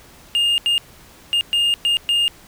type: tone bursts at uneven times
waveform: triangle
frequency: 2826 Hz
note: F7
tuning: 20 cents sharp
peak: -13 dBFS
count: 6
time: 0.35-0.58 / 0.66-0.78 / 1.33-1.41 / 1.53-1.74 / 1.85-1.97 / 2.09-2.28 s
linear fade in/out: 0 ms
effects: pink hiss -46 dBFS RMS until 2.47 s